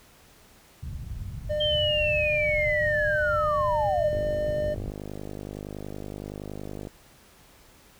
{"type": "low-pass noise", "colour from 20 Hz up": "white", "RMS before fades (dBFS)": -35, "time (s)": [0.82, 4.91], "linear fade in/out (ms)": 10, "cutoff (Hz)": 130, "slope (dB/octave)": 24}
{"type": "tone", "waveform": "triangle", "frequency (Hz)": 602, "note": "D5", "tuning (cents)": 43, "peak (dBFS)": -23, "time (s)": [1.49, 4.75], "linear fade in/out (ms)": 20}
{"type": "linear sweep", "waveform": "sine", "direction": "down", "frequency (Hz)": [3178, 582], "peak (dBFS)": -24, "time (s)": [1.6, 4.09], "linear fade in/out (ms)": 10}
{"type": "click train", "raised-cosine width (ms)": 2, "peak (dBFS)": -23, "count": 140, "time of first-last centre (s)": [4.13, 6.872], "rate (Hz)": 50.7}
{"effects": ["pink hiss -55 dBFS RMS until 7.99 s"]}